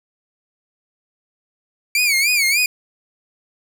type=tone with vibrato; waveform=sawtooth; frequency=2300 Hz; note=D7; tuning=37 cents flat; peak=-11 dBFS; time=1.95-2.66 s; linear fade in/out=2 ms; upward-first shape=sine; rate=3.4 Hz; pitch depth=140 cents each way; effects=none